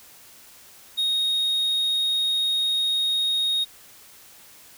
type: tone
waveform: triangle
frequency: 3734 Hz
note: A#7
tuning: 2 cents sharp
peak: -19 dBFS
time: 0.97-3.65 s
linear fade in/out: 20 ms
effects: white hiss -49 dBFS RMS until 4.77 s